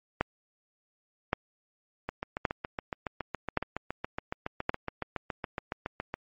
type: two click trains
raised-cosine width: 0.5 ms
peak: -10 / -17 dBFS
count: 5 / 30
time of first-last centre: 0.21-4.694 / 2.09-6.14 s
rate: 0.892 / 7.16 Hz
effects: MP3 32 kbps